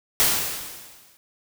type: noise with exponential decay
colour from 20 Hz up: white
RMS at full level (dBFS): -17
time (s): 0.2-1.17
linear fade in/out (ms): 0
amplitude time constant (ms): 210
effects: none